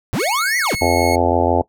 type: linear two-way sweep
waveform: square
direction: up then down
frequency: 64.3 to 2047 to 64.3 Hz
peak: -18 dBFS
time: 0.13-0.75 s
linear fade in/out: 0 ms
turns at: 0.58 s
type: tone with pitch glide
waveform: sawtooth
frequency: 2200 to 2185 Hz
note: C#7 to C#7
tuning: -14 to -26 cents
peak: -19 dBFS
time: 0.19-1.16 s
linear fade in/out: 10 ms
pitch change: -12 cents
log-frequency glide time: 0.32-0.86 s
type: harmonic tone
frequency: 86.3 Hz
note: F2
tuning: 20 cents flat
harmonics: 1 / 3 / 4 / 5 / 6 / 7 / 8 / 9 / 10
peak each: -22 / -22 / -22 / -22 / -22 / -22 / -22 / -22 / -22 dBFS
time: 0.81-1.62 s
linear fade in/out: 5 ms
type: click train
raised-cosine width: 2 ms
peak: -20 dBFS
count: 7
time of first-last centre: 0.85-1.411 s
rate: 10.7 Hz
effects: noise-tail reverb RT60 0.1 s tail -19 dB re dry